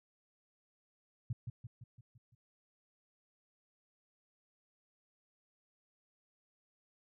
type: tone with echo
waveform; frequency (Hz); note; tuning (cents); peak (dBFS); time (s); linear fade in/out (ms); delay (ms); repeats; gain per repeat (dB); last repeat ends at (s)
sine; 119.4; A#2; +42; -33; 1.3-1.33; 5; 170; 6; -5; 2.35
effects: none